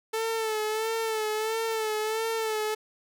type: tone with vibrato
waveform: sawtooth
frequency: 440 Hz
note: A4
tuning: in tune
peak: -23 dBFS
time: 0.13-2.75 s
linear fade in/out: 10 ms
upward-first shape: sine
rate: 1.5 Hz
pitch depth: 48 cents each way
effects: none